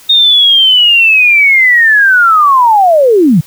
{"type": "linear sweep", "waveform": "sine", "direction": "down", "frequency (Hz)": [3708, 137.5], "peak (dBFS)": -3, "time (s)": [0.09, 3.41], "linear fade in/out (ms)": 10, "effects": ["white hiss -38 dBFS RMS until 3.46 s"]}